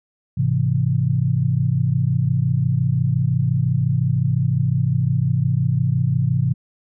sine chord, Ab augmented, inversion none, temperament equal with one note detuned, 105.09 / 130.81 / 164.81 Hz, Ab2 / C3 / E3, +21 / 0 / 0 cents, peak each -22 / -18 / -22 dBFS, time 0.37-6.54 s, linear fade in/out 10 ms, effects none

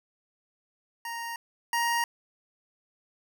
25% pulse tone pair in turn, 932 / 939 Hz, A#5 / A#5, -1 / +12 cents, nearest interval unison, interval 13 cents, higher second, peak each -30 / -21 dBFS, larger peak second, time 1.05-1.36 / 1.73-2.04 s, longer neither, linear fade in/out 2 ms, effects none

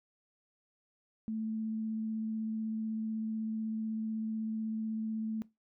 sine tone with vibrato, 220 Hz, A3, in tune, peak -33 dBFS, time 1.28-5.42 s, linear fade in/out 0 ms, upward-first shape square, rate 16 Hz, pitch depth 8 cents each way, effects noise-tail reverb RT60 0.2 s tail -19 dB re dry

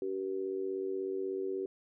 sine tone with amplitude modulation, 382.8 Hz, G4, 41 cents flat, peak -29 dBFS, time 0.02-1.66 s, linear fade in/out 2 ms, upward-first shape sine, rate 96.4 Hz, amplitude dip 80%, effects none

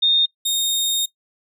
sine / sawtooth tone pair in turn, 3668 / 3694 Hz, A#7 / A#7, -29 / -16 cents, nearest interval unison, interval 13 cents, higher second, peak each -13 / -15 dBFS, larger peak first, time 0.02-0.26 / 0.45-1.06 s, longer second, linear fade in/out 10 ms, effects noise-tail reverb RT60 0.1 s tail -20 dB re dry

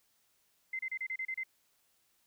sine tone bursts, 2071 Hz, C7, 18 cents flat, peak -34 dBFS, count 8, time 0.73-1.435 s, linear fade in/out 5 ms, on 61 ms, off 31 ms, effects white hiss -73 dBFS RMS until 2.26 s

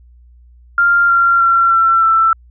sine tone with pitch steps, 1395 / 1379 / 1363.1 / 1347.5 / 1332 Hz, F6 / F6 / F6 / E6 / E6, -2 / -22 / -42 / +38 / +18 cents, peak -8 dBFS, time 0.78-2.33 s, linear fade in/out 2 ms, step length 310 ms, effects added 60 Hz sine -41 dBFS peak until 2.5 s

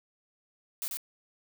blue noise with echo, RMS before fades -34 dBFS, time 0.82-0.88 s, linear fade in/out 0 ms, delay 91 ms, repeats 1, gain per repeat -2 dB, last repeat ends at 0.971 s, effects none

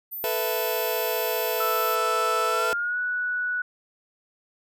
sine tone, 14080 Hz, A9, in tune, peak -31 dBFS, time 0.11-1.96 s, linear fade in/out 20 ms
sawtooth chord, A suspended second, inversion none, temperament just, 440 / 495 / 660 Hz, A4 / B4 / E5, 0 / +4 / +2 cents, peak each -25 dBFS, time 0.24-2.73 s, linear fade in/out 0 ms
sine tone with pitch glide, 1321 to 1474.2 Hz, E6 to F#6, +3 to -7 cents, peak -24 dBFS, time 1.6-3.62 s, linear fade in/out 5 ms, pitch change +190 cents, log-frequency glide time 2.47-2.98 s
effects none

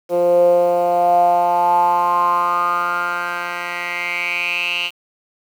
10% pulse tone with band-pass filter sweep, 174.9 Hz, F3, 3 cents sharp, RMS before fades -17 dBFS, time 0.09-4.91 s, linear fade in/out 50 ms, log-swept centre 460 to 2900 Hz, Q 7.3, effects 7-bit

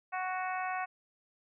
harmonic tone, 370.4 Hz, F#4, 2 cents sharp, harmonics 2 / 3 / 4 / 5 / 6 / 7, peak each -35 / -39 / -41 / -43 / -45 / -46 dBFS, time 0.12-0.86 s, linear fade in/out 20 ms, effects none

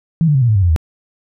sine tone with pitch steps, 164 / 147.81 / 133.21 / 120.06 / 108.2 / 97.51 / 87.89 / 79.21 Hz, E3 / D3 / C3 / B2 / A2 / G2 / F2 / D#2, -9 / +11 / +31 / -48 / -29 / -9 / +12 / +32 cents, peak -9 dBFS, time 0.21-0.762 s, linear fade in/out 0 ms, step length 69 ms, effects none

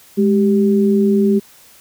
sine tone pair together, 207.8 / 390.7 Hz, G#3 / G4, +1 / -6 cents, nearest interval major seventh, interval 1093 cents, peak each -12 / -15 dBFS, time 0.17-1.4 s, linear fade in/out 20 ms, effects white hiss -46 dBFS RMS until 1.8 s

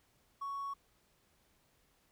triangle tone with hard clipping, 1113 Hz, C#6, 7 cents sharp, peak -38 dBFS, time 0.41-0.74 s, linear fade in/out 10 ms, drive 4 dB, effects pink hiss -72 dBFS RMS until 2.11 s

